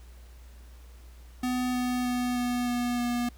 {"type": "tone with pitch steps", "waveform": "square", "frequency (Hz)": [250.6, 248.7, 246.9, 245, 243.2, 241.4], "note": ["B3", "B3", "B3", "B3", "B3", "B3"], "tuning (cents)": [25, 12, 0, -14, -26, -39], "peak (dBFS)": -27, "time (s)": [1.43, 3.29], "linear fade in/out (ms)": 5, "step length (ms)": 310, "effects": ["added 60 Hz sine -46 dBFS peak until 3.37 s", "pink hiss -59 dBFS RMS until 3.37 s"]}